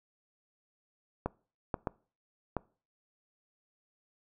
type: clicks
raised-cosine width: 1 ms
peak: -17 dBFS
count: 4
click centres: 1.26 / 1.742 / 1.872 / 2.567 s
effects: noise-tail reverb RT60 0.4 s tail -23 dB re dry